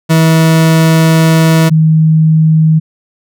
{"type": "tone pair in turn", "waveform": ["40% pulse", "sine"], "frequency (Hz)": [161.5, 158.18], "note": ["E3", "D#3"], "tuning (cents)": [-35, 29], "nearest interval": "unison", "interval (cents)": 36, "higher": "first", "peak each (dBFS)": -4, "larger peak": "neither", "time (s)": [[0.09, 1.7], [1.7, 2.8]], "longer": "first", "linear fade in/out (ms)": 20, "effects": []}